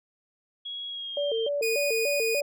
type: tone with pitch glide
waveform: sine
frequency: 3322 to 3159 Hz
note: G#7 to G7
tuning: 0 to +13 cents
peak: -33 dBFS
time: 0.65-1.49 s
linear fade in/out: 10 ms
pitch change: -87 cents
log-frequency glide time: 0.88-1.35 s
type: tone with vibrato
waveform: sine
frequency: 510 Hz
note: C5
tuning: 44 cents flat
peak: -25 dBFS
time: 1.17-2.42 s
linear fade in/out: 2 ms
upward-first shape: square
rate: 3.4 Hz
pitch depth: 210 cents each way
type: tone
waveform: sawtooth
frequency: 2470 Hz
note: D#7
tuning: 13 cents flat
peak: -24 dBFS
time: 1.62-2.41 s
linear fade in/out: 10 ms
effects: none